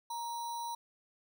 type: tone with sample-and-hold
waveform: sine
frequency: 937 Hz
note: A#5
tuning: 9 cents sharp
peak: -36 dBFS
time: 0.1-0.75 s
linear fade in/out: 5 ms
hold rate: 4900 Hz
effects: none